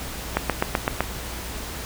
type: click train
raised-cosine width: 0.5 ms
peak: -4 dBFS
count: 6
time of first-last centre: 0.37-1.006 s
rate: 7.86 Hz
effects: added 60 Hz sine -36 dBFS peak until 1.85 s + pink hiss -34 dBFS RMS until 1.85 s